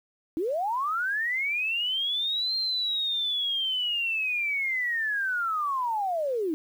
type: linear two-way sweep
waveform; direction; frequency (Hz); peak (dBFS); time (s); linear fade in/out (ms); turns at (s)
sine; up then down; 297.4 to 4196 to 297.4; -25; 0.37-6.54; 0; 2.56
effects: 9-bit